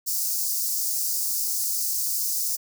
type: high-pass noise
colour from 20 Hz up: white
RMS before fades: -26 dBFS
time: 0.06-2.57 s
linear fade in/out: 20 ms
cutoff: 4800 Hz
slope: 48 dB/octave
effects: none